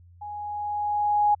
sine tone with level ramp, 830.6 Hz, G#5, in tune, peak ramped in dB -34 to -16 dBFS, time 0.21-1.35 s, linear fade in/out 10 ms, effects added 87 Hz sine -49 dBFS peak until 1.4 s

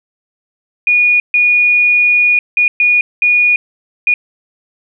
sine tone bursts at uneven times, 2450 Hz, D#7, 27 cents flat, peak -7 dBFS, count 6, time 0.87-1.2 / 1.34-2.39 / 2.57-2.68 / 2.8-3.01 / 3.22-3.56 / 4.07-4.14 s, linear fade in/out 2 ms, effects none

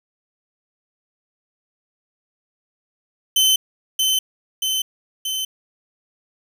sawtooth tone with echo, 3064 Hz, G7, 40 cents flat, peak -10 dBFS, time 3.36-3.56 s, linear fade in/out 5 ms, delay 630 ms, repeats 3, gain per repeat -3 dB, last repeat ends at 5.45 s, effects none

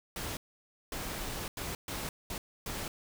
pink noise bursts at uneven times, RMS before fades -38 dBFS, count 6, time 0.16-0.37 / 0.92-1.48 / 1.57-1.75 / 1.88-2.09 / 2.3-2.38 / 2.66-2.88 s, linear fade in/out 2 ms, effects none

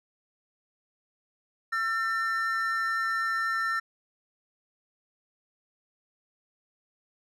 triangle tone pair together, 1347 / 1798 Hz, E6 / A6, +37 / +37 cents, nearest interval perfect fourth, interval 500 cents, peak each -27 dBFS, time 1.72-3.8 s, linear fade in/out 10 ms, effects none

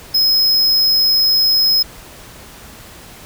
square tone, 5120 Hz, D#8, 49 cents sharp, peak -11 dBFS, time 0.14-1.83 s, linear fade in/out 10 ms, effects pink hiss -38 dBFS RMS until 3.25 s

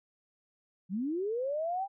sine linear sweep, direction up, 171.1 to 805 Hz, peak -30 dBFS, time 0.89-1.88 s, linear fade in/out 50 ms, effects none

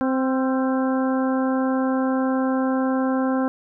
harmonic tone with a mistuned harmonic, 261.6 Hz, C4, in tune, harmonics 1 / 2 / 3 / 4 / 5 / 6, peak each -20 / -26 / -30 / -32 / -34 / -36 dBFS, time 0.01-3.48 s, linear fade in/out 0 ms, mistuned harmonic 5, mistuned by +42 cents, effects none

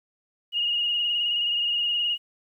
sine tone with vibrato, 2864 Hz, F7, 43 cents sharp, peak -22 dBFS, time 0.52-2.18 s, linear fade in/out 50 ms, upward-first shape sine, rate 19 Hz, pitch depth 33 cents each way, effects 10-bit

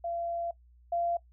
sine tone pair in turn, 683 / 687.8 Hz, F5 / F5, -39 / -27 cents, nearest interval unison, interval 12 cents, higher second, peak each -31 / -27 dBFS, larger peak second, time 0.04-0.51 / 0.92-1.17 s, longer first, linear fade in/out 5 ms, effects noise-tail reverb RT60 0.1 s tail -18 dB re dry + added 60 Hz sine -56 dBFS peak until 1.32 s

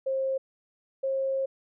sine tone pair in turn, 533 / 536.7 Hz, C5 / C5, +32 / +44 cents, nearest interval unison, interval 12 cents, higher second, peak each -25 dBFS, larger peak neither, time 0.06-0.38 / 1.03-1.46 s, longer second, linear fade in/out 10 ms, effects none

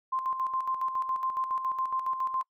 sine tone with tremolo, 1046.5 Hz, C6, in tune, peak -26 dBFS, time 0.12-2.43 s, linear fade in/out 10 ms, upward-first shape square, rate 7.2 Hz, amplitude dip 55%, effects noise-tail reverb RT60 0.1 s tail -26 dB re dry

